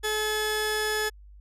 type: tone pair together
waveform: sawtooth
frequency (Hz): 428.2 / 1713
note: A4 / A6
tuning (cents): -47 / -47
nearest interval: 2 octaves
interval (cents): 2400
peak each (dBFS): -24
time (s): 0.03-1.1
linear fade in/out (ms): 20
effects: added 50 Hz sine -46 dBFS peak until 1.4 s + resampled to 32000 Hz